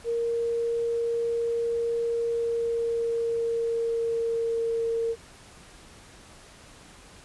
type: tone with pitch glide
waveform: sine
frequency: 466.2 to 458.7 Hz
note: A#4 to A#4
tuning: 0 to -28 cents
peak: -24 dBFS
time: 0.04-5.16 s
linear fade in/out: 50 ms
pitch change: -28 cents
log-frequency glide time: 2.15-4.85 s
effects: pink hiss -50 dBFS RMS until 7.24 s + resampled to 24000 Hz